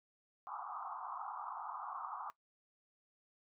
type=band-pass noise; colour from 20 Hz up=white; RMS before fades=-45 dBFS; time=0.47-2.3 s; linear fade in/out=0 ms; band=740 to 1300 Hz; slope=96 dB/octave; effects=noise-tail reverb RT60 0.1 s tail -18 dB re dry